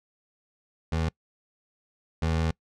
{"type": "tone pair in turn", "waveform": "25% pulse", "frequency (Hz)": [81.1, 81.1], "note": ["E2", "E2"], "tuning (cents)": [-28, -28], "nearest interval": "unison", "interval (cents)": 0, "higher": "neither", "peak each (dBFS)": [-21, -20], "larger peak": "second", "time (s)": [[0.92, 1.09], [2.22, 2.51]], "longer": "second", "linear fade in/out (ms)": 5, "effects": ["noise-tail reverb RT60 0.1 s tail -25 dB re dry", "low-pass 6000 Hz 12 dB/octave"]}